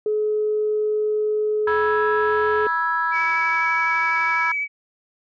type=tone; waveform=sine; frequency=425.6 Hz; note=G#4; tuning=42 cents sharp; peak=-18 dBFS; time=0.06-2.67 s; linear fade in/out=2 ms
type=chord; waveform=sine; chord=E major; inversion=second; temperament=equal with one note detuned; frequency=977 / 1318.5 / 1661.2 Hz; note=B5 / E6 / G#6; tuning=-19 / 0 / 0 cents; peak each=-23 dBFS; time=1.67-4.52 s; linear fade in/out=5 ms
type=tone with vibrato; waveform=sine; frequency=2282 Hz; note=C#7; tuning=50 cents sharp; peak=-21 dBFS; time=3.11-4.68 s; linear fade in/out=50 ms; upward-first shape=sine; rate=12 Hz; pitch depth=14 cents each way
effects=tanh soft clip ceiling -11 dBFS